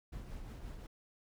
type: noise with tremolo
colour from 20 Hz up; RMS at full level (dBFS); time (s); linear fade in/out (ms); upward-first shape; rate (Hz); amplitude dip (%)
brown; -44; 0.12-0.87; 10; triangle; 5.7; 45
effects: none